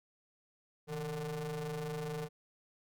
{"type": "ring-modulated tone", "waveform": "45% pulse", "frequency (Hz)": 146.83, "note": "D3", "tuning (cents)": 0, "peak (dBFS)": -34, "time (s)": [0.87, 2.29], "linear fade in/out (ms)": 50, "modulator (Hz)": 306, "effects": []}